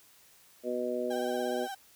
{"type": "harmonic tone", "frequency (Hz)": 123.47, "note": "B2", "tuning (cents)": 0, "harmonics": [2, 3, 4, 5], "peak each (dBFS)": [-37, -35, -35, -35], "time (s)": [0.63, 1.68], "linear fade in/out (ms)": 50}
{"type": "tone with vibrato", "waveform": "35% pulse", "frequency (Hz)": 784, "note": "G5", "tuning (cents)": 0, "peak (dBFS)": -35, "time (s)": [1.1, 1.75], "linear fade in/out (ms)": 10, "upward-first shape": "triangle", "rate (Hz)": 17, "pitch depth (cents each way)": 53}
{"effects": ["white hiss -60 dBFS RMS until 1.95 s"]}